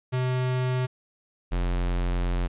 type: tone pair in turn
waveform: square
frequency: 127.5 / 44.2 Hz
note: C3 / F1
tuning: -44 / +22 cents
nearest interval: octave + tritone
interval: 1834 cents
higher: first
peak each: -24 dBFS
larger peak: neither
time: 0.12-0.87 / 1.51-2.48 s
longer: second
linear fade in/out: 20 ms
effects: resampled to 8000 Hz + 11-bit